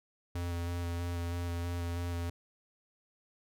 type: tone with vibrato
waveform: square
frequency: 86.4 Hz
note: F2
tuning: 18 cents flat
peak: -34 dBFS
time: 0.35-2.3 s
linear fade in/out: 5 ms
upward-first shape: square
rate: 3.1 Hz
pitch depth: 13 cents each way
effects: none